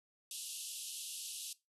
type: band-pass noise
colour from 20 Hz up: white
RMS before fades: -45 dBFS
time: 0.31-1.53 s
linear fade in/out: 2 ms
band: 2700 to 12000 Hz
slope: 96 dB/octave
effects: noise-tail reverb RT60 0.2 s tail -18 dB re dry